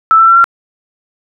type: tone with pitch steps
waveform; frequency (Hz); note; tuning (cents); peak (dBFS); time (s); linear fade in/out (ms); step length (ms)
sine; 1318.5 / 1336.1 / 1354 / 1372.1; E6 / E6 / E6 / F6; 0 / +23 / +46 / -31; -3; 0.11-0.442; 0; 83
effects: none